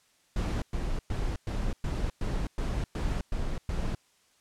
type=noise bursts; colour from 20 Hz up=brown; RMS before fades=-30 dBFS; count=10; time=0.36-3.95 s; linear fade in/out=2 ms; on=260 ms; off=110 ms; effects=white hiss -66 dBFS RMS until 4.4 s + low-pass 9000 Hz 12 dB/octave